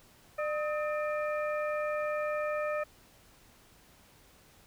harmonic tone with a mistuned harmonic, 600 Hz, D5, 37 cents sharp, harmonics 1 / 2 / 3 / 4, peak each -31 / -37 / -41 / -43 dBFS, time 0.38-2.84 s, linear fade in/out 10 ms, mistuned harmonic 2, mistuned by +91 cents, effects pink hiss -60 dBFS RMS until 4.66 s

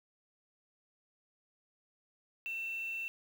sine tone with quantisation, 2686 Hz, E7, 32 cents sharp, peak -36 dBFS, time 2.46-3.08 s, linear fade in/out 0 ms, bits 9, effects none

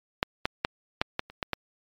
clicks, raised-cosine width 0.3 ms, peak -6 / -8 / -7 / -7 / -11 / -28 / -12 / -11 dBFS, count 8, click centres 0.229 / 0.455 / 0.649 / 1.015 / 1.194 / 1.3 / 1.428 / 1.533 s, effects MP3 96 kbps

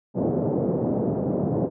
pink band-pass noise, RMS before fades -24 dBFS, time 0.14-1.7 s, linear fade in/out 50 ms, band 130 to 600 Hz, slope 24 dB/octave, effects none

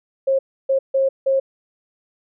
sine tone bursts at uneven times, 538 Hz, C5, 48 cents sharp, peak -14 dBFS, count 4, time 0.27-0.39 / 0.69-0.79 / 0.94-1.09 / 1.26-1.4 s, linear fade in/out 10 ms, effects none

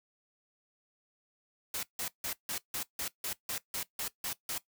white noise bursts, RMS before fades -36 dBFS, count 12, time 1.74-4.58 s, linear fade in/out 2 ms, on 90 ms, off 160 ms, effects noise-tail reverb RT60 0.1 s tail -17 dB re dry

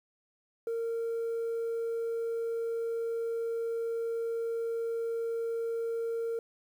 sine tone, 460.1 Hz, A#4, 23 cents flat, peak -28 dBFS, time 0.67-6.39 s, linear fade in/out 2 ms, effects tanh soft clip ceiling -29 dBFS + 10-bit

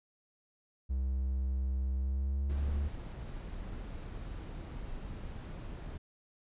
triangle tone with pitch glide, 65.41 to 71.33 Hz, C2 to D2, 0 to -50 cents, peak -28 dBFS, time 0.89-2.89 s, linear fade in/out 20 ms, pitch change +150 cents, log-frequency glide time 1.95-2.74 s
brown noise, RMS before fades -42 dBFS, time 2.49-5.98 s, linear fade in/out 10 ms
effects resampled to 8000 Hz

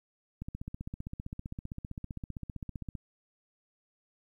click train, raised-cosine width 5 ms, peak -26 dBFS, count 40, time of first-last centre 0.42-2.952 s, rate 15.4 Hz, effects 11-bit

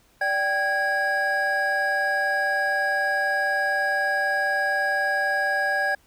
triangle tone cluster, 586 / 777 / 1646 Hz, D5 / G5 / G#6, -4 / -16 / -16 cents, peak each -27 / -25 / -21 dBFS, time 0.21-5.95 s, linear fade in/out 5 ms, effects pink hiss -60 dBFS RMS until 6.06 s

